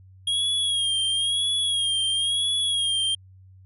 square tone with vibrato, 3275 Hz, G#7, 25 cents flat, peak -22 dBFS, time 0.27-3.15 s, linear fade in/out 5 ms, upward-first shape sine, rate 0.99 Hz, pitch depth 60 cents each way, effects added 94 Hz sine -47 dBFS peak until 3.65 s + resampled to 32000 Hz

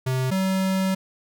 square tone pair in turn, 129.7 / 189.97 Hz, C3 / F#3, -15 / +46 cents, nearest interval perfect fifth, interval 661 cents, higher second, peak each -22 / -21 dBFS, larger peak second, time 0.06-0.31 / 0.31-0.95 s, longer second, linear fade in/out 10 ms, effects none

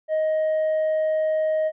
sine tone with tanh clipping, 626 Hz, D#5, 10 cents sharp, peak -20 dBFS, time 0.08-1.72 s, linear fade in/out 50 ms, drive 2 dB, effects none

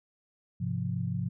sine chord, F minor, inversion first, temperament equal, 103.83 / 130.81 / 174.61 Hz, Ab2 / C3 / F3, 0 / 0 / 0 cents, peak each -34 / -33 / -33 dBFS, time 0.6-1.29 s, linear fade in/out 10 ms, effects none

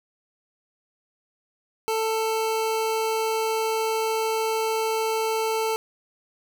25% pulse tone, 443.4 Hz, A4, 13 cents sharp, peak -19 dBFS, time 1.88-5.76 s, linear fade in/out 0 ms, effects none

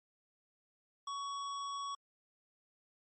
square tone, 1120 Hz, C#6, 18 cents sharp, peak -39 dBFS, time 1.07-1.95 s, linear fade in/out 5 ms, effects MP3 32 kbps

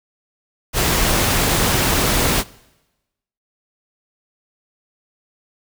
pink noise, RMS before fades -17 dBFS, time 0.73-2.44 s, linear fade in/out 50 ms, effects noise-tail reverb RT60 1.0 s tail -22 dB re dry

